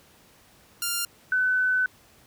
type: tone pair in turn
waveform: 5% pulse / sine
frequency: 1396.9 / 1507.8 Hz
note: F6 / F#6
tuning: 0 / +32 cents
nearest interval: minor second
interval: 132 cents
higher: second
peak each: -14 / -20 dBFS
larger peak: first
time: 0.82-1.05 / 1.32-1.86 s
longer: second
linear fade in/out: 2 ms
effects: pink hiss -56 dBFS RMS until 2.26 s + high-pass 60 Hz 12 dB/octave